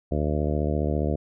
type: harmonic tone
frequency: 74.8 Hz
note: D2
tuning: 32 cents sharp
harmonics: 1 / 2 / 3 / 4 / 5 / 6 / 7 / 8 / 9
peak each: -26 / -29 / -31 / -32 / -33 / -34 / -34 / -35 / -36 dBFS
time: 0.11-1.16 s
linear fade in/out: 10 ms
effects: none